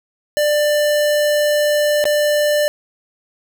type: tone with dropouts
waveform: square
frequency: 593 Hz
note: D5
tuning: 17 cents sharp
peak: -14 dBFS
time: 0.37-2.68 s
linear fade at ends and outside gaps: 0 ms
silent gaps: 2.041-2.054 s
effects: none